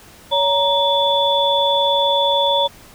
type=tone cluster; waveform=sine; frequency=563 / 936 / 3457 Hz; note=C#5 / A#5 / A7; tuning=+27 / +7 / -31 cents; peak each=-18 dBFS; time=0.31-2.68 s; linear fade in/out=20 ms; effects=pink hiss -44 dBFS RMS until 2.94 s